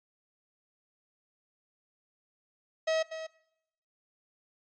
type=tone with echo; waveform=45% pulse; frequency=640 Hz; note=D#5; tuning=49 cents sharp; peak=-26 dBFS; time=2.87-3.03 s; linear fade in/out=10 ms; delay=240 ms; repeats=1; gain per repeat=-11 dB; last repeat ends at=3.27 s; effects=noise-tail reverb RT60 0.8 s tail -20 dB re dry + resampled to 16000 Hz